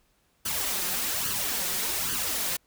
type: noise with flanger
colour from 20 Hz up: white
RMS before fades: -29 dBFS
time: 0.45-2.57 s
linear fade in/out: 10 ms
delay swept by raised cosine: 0.64 to 5.64 ms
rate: 1.2 Hz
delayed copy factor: +0.7
effects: pink hiss -68 dBFS RMS until 2.66 s